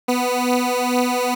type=beating tone pair; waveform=15% pulse; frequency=246.9 / 249.1 Hz; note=B3 / B3; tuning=0 / +15 cents; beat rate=2.2 Hz; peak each=-14 dBFS; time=0.08-1.35 s; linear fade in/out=10 ms; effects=none